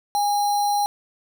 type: tone with sample-and-hold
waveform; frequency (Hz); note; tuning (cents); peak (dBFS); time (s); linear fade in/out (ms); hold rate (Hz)
sine; 820; G#5; -22; -18; 0.15-0.86; 0; 4900
effects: none